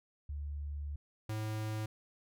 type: tone pair in turn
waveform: sine / square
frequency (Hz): 72.6 / 108.4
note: D2 / A2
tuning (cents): -19 / -25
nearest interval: perfect fifth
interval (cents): 694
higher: second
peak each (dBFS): -37 / -36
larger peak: second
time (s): 0.29-0.96 / 1.29-1.86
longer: first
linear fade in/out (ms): 5
effects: none